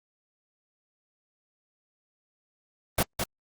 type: noise with echo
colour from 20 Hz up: pink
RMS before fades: -23 dBFS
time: 2.98-3.03 s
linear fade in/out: 5 ms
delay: 210 ms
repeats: 1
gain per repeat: -6 dB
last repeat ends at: 3.24 s
effects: Opus 32 kbps